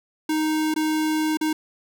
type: tone with dropouts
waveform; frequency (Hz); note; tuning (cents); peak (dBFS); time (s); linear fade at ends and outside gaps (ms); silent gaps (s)
square; 311.1; D#4; 0; -21; 0.29-1.53; 5; 0.741-0.761 / 1.372-1.411
effects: none